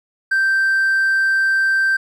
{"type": "tone", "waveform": "triangle", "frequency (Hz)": 1565, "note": "G6", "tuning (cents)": -3, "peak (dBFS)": -11, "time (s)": [0.31, 1.97], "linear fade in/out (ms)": 10, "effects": ["tanh soft clip ceiling -8 dBFS"]}